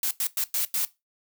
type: noise bursts at uneven times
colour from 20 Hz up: blue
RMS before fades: -26 dBFS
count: 5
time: 0.03-0.11 / 0.2-0.27 / 0.37-0.44 / 0.54-0.65 / 0.74-0.85 s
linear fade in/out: 2 ms
effects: noise-tail reverb RT60 0.2 s tail -17 dB re dry